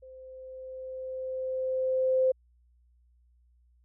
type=tone with level ramp; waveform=sine; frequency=519 Hz; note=C5; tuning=14 cents flat; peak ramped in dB=-46 to -20 dBFS; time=0.02-2.32 s; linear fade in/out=10 ms; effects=added 60 Hz sine -61 dBFS peak until 3.84 s